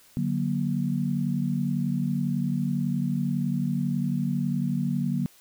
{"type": "chord", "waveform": "sine", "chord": "D augmented", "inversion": "none", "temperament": "equal with one note detuned", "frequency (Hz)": [146.83, 185, 236.9], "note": ["D3", "F#3", "A#3"], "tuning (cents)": [0, 0, 28], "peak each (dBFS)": -28, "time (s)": [0.17, 5.26], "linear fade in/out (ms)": 0, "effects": ["white hiss -56 dBFS RMS until 5.4 s"]}